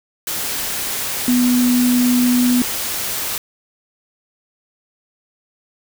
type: tone in noise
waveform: sine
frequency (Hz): 246.9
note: B3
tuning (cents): 0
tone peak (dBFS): -12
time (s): 1.28-2.62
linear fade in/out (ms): 2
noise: white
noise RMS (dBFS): -23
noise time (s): 0.27-3.38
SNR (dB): +8
effects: none